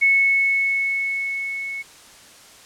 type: tone with level ramp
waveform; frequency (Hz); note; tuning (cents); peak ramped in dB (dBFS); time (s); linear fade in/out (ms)
sine; 2201; C#7; -13; -12 to -27; 0.01-1.83; 20
effects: white hiss -46 dBFS RMS until 2.65 s + low-pass 9000 Hz 12 dB/octave